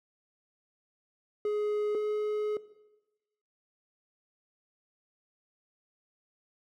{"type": "tone pair in turn", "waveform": "triangle", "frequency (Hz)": [419.2, 422.8], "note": ["G#4", "G#4"], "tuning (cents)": [16, 31], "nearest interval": "unison", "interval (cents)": 15, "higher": "second", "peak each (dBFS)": -25, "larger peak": "neither", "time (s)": [[1.45, 1.95], [1.95, 2.57]], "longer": "second", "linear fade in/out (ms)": 2, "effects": ["noise-tail reverb RT60 1.0 s tail -17 dB re dry"]}